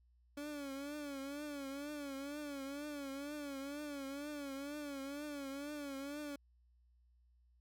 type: tone with vibrato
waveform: 30% pulse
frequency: 284.2 Hz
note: C#4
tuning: 43 cents sharp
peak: -40 dBFS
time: 0.37-6.36 s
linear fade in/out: 5 ms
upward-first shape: triangle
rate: 2.1 Hz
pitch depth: 100 cents each way
effects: added 60 Hz sine -67 dBFS peak until 7.6 s